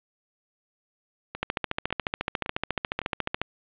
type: two click trains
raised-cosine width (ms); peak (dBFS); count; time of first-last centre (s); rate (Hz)
0.3; -9 / -17; 29 / 4; 1.43-3.416 / 1.35-3.017; 14.1 / 1.8
effects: resampled to 8000 Hz + 7-bit